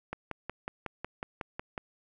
click train, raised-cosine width 0.5 ms, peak -20 dBFS, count 10, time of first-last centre 0.13-1.778 s, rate 5.46 Hz, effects none

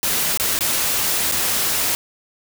white noise with dropouts, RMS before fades -20 dBFS, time 0.03-1.95 s, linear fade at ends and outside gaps 0 ms, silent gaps 0.374-0.398 / 0.589-0.608 / 1.314-1.321 s, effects none

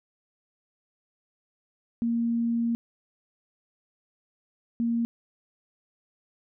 sine tone bursts at uneven times, 233.1 Hz, A#3, in tune, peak -23 dBFS, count 2, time 2.02-2.75 / 4.8-5.05 s, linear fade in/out 0 ms, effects none

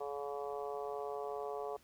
harmonic tone, 142.4 Hz, C#3, 47 cents sharp, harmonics 3 / 4 / 5 / 6 / 7 / 8, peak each -41 / -46 / -44 / -50 / -51 / -50 dBFS, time 0-1.77 s, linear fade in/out 10 ms, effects pink hiss -66 dBFS RMS until 1.83 s

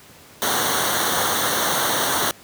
pink noise with comb filter, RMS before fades -21 dBFS, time 0.42-2.31 s, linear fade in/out 0 ms, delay 0.4 ms, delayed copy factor -0.8, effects pink hiss -46 dBFS RMS until 2.43 s + high-pass 100 Hz 12 dB/octave

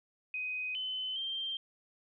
sine tone with pitch steps, 2507 / 3040 / 3159 Hz, D#7 / F#7 / G7, +12 / +46 / +13 cents, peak -34 dBFS, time 0.34-1.57 s, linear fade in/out 2 ms, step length 410 ms, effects none

